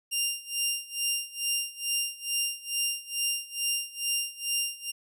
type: tone with tremolo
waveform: 15% pulse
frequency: 2794 Hz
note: F7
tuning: in tune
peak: -18 dBFS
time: 0.11-4.92 s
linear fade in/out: 20 ms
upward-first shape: sine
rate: 2.3 Hz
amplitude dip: 90%
effects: none